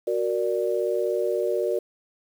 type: chord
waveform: sine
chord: Gb augmented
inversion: none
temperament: equal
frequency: 370 / 466.2 / 587.3 Hz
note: Gb4 / Bb4 / D5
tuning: 0 / 0 / 0 cents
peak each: -26 / -26 / -27 dBFS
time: 0.07-1.79 s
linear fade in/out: 5 ms
effects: 8-bit